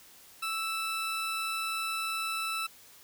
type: tone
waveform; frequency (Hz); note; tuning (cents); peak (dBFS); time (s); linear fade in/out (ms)
20% pulse; 1318.5; E6; 0; -26; 0.42-2.67; 10
effects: white hiss -55 dBFS RMS until 3.03 s